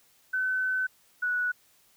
sine tone pair in turn, 1517 / 1472.1 Hz, F#6 / F#6, +43 / -9 cents, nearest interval minor second, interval 52 cents, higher first, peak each -25 dBFS, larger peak neither, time 0.33-0.87 / 1.22-1.52 s, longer first, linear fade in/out 10 ms, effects white hiss -63 dBFS RMS until 1.96 s

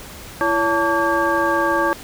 sine tone cluster, 336.4 / 565 / 888 / 1146 / 1609 Hz, E4 / C#5 / A5 / D6 / G6, +35 / +33 / +16 / -43 / +45 cents, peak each -22 dBFS, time 0.41-1.93 s, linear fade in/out 0 ms, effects pink hiss -37 dBFS RMS until 2.03 s

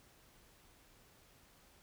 silence, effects pink hiss -65 dBFS RMS until 1.82 s

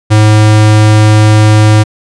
square tone, 107.2 Hz, A2, 45 cents flat, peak -3 dBFS, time 0.1-1.84 s, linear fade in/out 20 ms, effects resampled to 22050 Hz

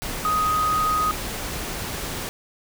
sine tone in noise, 1251 Hz, D#6, 9 cents sharp, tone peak -19 dBFS, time 0.25-1.11 s, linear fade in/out 0 ms, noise pink, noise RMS -30 dBFS, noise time 0.02-2.29 s, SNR +8 dB, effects none

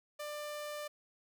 sawtooth tone, 594 Hz, D5, 20 cents sharp, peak -36 dBFS, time 0.19-0.88 s, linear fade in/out 10 ms, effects none

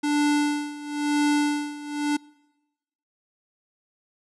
square tone with tremolo, 293.7 Hz, D4, in tune, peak -19 dBFS, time 0.03-2.17 s, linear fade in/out 10 ms, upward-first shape sine, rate 0.99 Hz, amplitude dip 85%, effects noise-tail reverb RT60 1.0 s tail -25 dB re dry + resampled to 24000 Hz

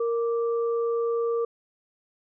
sine tone pair together, 464.7 / 1171 Hz, A#4 / D6, -5 / -5 cents, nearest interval octave + major third, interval 1600 cents, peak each -23 / -35 dBFS, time 0-1.45 s, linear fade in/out 5 ms, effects none

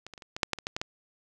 clicks, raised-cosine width 0.2 ms, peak -24 / -26 / -29 / -29 / -18 / -6 / -10 / -22 / -14 / -14 / -14 dBFS, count 11, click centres 0.066 / 0.137 / 0.178 / 0.222 / 0.365 / 0.432 / 0.533 / 0.587 / 0.669 / 0.765 / 0.815 s, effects none

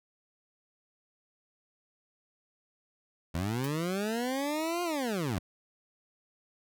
20% pulse linear two-way sweep, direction up then down, 78.8 to 356.3 to 78.8 Hz, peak -25 dBFS, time 3.34-5.39 s, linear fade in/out 10 ms, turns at 4.83 s
white noise with exponential decay, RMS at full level -37 dBFS, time 3.64-3.71 s, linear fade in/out 2 ms, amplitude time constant 15 ms
effects none

